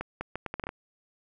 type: accelerating click train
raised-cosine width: 0.5 ms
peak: -18 dBFS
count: 9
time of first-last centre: 0.01-0.691 s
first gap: 200 ms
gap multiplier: 0.73
effects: none